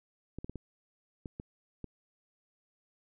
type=clicks; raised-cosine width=3 ms; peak=-27 dBFS; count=7; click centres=0.386 / 0.445 / 0.496 / 0.557 / 1.258 / 1.399 / 1.843 s; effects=none